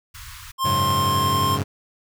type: band-stop noise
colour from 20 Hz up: pink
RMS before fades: -39 dBFS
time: 0.14-0.52 s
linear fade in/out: 10 ms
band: 120 to 960 Hz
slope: 96 dB/octave
type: tone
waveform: square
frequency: 1059 Hz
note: C6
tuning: 21 cents sharp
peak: -20 dBFS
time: 0.58-1.59 s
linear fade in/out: 50 ms
type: chord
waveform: sawtooth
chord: F# suspended second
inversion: none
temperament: equal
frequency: 92.5 / 103.83 / 138.59 Hz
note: F#2 / G#2 / C#3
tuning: 0 / 0 / 0 cents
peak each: -23 dBFS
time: 0.64-1.64 s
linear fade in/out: 20 ms
effects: none